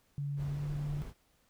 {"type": "tone with pitch glide", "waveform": "sine", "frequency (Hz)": [142.4, 145.64], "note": ["C#3", "D3"], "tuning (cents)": [47, -14], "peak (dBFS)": -33, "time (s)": [0.18, 1.02], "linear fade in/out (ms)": 0, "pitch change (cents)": 39, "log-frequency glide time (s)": [0.48, 0.62]}
{"type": "noise", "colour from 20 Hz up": "brown", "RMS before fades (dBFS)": -44, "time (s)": [0.36, 1.14], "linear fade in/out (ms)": 50}
{"effects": ["pink hiss -71 dBFS RMS until 1.49 s"]}